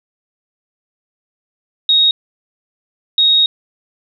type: tone bursts at uneven times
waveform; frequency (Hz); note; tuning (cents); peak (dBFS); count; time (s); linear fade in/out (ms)
sine; 3757; A#7; +13; -8; 2; 1.89-2.11 / 3.18-3.46; 2
effects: none